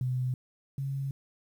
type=tone pair in turn; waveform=sine; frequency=127.1 / 137.01 Hz; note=C3 / C#3; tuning=-50 / -20 cents; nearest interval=minor second; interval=130 cents; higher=second; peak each=-27 / -30 dBFS; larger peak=first; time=0.01-0.34 / 0.78-1.11 s; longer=neither; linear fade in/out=2 ms; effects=10-bit